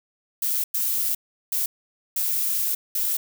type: noise bursts at uneven times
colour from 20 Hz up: violet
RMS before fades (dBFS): -24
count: 5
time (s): 0.42-0.64 / 0.74-1.15 / 1.52-1.66 / 2.16-2.75 / 2.95-3.17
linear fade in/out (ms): 5
effects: none